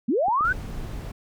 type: linear sweep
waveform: sine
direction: up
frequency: 196 to 1568 Hz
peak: -19 dBFS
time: 0.08-0.53 s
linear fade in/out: 10 ms
type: clicks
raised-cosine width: 2 ms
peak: -24 dBFS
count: 3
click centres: 0.283 / 0.409 / 0.552 s
type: noise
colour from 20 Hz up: brown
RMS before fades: -33 dBFS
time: 0.44-1.12 s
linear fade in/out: 10 ms
effects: none